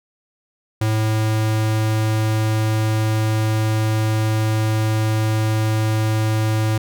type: tone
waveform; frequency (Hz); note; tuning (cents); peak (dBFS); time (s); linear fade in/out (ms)
square; 109.2; A2; -13; -17; 0.81-6.78; 5
effects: none